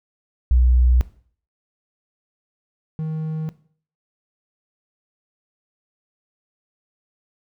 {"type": "tone pair in turn", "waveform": ["sine", "triangle"], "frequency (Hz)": [61.74, 157.34], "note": ["B1", "D#3"], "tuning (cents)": [0, 20], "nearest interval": "octave + major third", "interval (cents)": 1620, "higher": "second", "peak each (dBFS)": [-12, -21], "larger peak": "first", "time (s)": [[0.51, 1.01], [2.99, 3.49]], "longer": "neither", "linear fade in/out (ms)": 0, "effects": ["noise-tail reverb RT60 0.5 s tail -17 dB re dry"]}